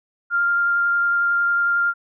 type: tone with vibrato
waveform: sine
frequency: 1396.9 Hz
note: F6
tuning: in tune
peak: -16 dBFS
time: 0.3-1.94 s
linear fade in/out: 50 ms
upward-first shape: sine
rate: 11 Hz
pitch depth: 8 cents each way
effects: none